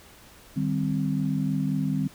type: chord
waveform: sine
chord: C minor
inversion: first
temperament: equal with one note detuned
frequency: 152.1 / 196 / 261.6 Hz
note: Eb3 / G3 / C4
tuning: -39 / 0 / 0 cents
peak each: -27 / -28 / -28 dBFS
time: 0.56-2.08 s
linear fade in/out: 10 ms
effects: pink hiss -51 dBFS RMS until 2.14 s